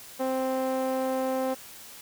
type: tone with band-pass filter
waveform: sawtooth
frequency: 261.6 Hz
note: C4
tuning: in tune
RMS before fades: -28 dBFS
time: 0.19-1.55 s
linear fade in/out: 20 ms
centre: 590 Hz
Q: 1.6
effects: white hiss -46 dBFS RMS until 2.01 s